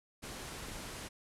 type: low-pass noise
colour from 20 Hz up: pink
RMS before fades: -45 dBFS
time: 0.22-1.09 s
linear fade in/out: 20 ms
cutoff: 12000 Hz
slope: 48 dB/octave
effects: none